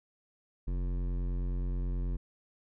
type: tone with hard clipping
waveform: sine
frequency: 44.77 Hz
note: F1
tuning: 44 cents sharp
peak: -32 dBFS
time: 0.67-2.17 s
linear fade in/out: 10 ms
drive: 14 dB
effects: none